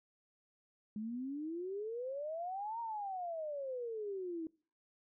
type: exponential two-way sweep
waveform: sine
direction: up then down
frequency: 207.7 to 942 to 315.2 Hz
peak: -38 dBFS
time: 0.96-4.47 s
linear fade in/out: 2 ms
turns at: 2.8 s
effects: noise-tail reverb RT60 0.4 s tail -23 dB re dry